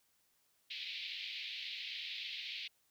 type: band-pass noise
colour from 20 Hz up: white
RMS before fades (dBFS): -44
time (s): 0.7-2.68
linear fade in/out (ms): 10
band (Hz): 2200 to 4200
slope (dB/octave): 48
effects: white hiss -75 dBFS RMS until 2.9 s